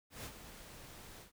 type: noise with ADSR envelope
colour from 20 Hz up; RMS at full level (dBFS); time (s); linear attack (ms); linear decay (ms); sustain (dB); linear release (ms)
pink; -44; 0.1-1.32; 140; 69; -9; 110
effects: none